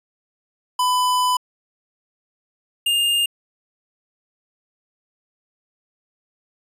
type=tone pair in turn; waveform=square; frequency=1000 / 2817 Hz; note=B5 / F7; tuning=+21 / +14 cents; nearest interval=octave + tritone; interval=1793 cents; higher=second; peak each=-17 dBFS; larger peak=neither; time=0.79-1.37 / 2.86-3.26 s; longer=first; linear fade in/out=5 ms; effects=resampled to 32000 Hz